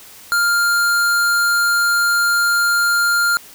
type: tone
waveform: square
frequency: 1400 Hz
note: F6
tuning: 4 cents sharp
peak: -14 dBFS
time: 0.32-3.37 s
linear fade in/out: 0 ms
effects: white hiss -41 dBFS RMS until 3.54 s